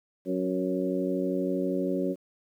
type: harmonic tone with a mistuned harmonic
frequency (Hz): 92.5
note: F#2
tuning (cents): 0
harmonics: 2 / 3 / 4 / 5 / 6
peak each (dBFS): -32 / -30 / -31 / -37 / -33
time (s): 0.25-2.16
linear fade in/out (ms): 50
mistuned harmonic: 5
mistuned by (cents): +27
effects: 10-bit